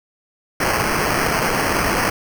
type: noise with sample-and-hold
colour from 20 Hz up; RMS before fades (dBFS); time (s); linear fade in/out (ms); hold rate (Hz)
violet; -19; 0.6-2.1; 5; 3675
effects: none